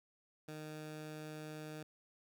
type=tone; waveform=15% pulse; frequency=154 Hz; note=D#3; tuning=17 cents flat; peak=-39 dBFS; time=0.48-1.83 s; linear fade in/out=5 ms; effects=none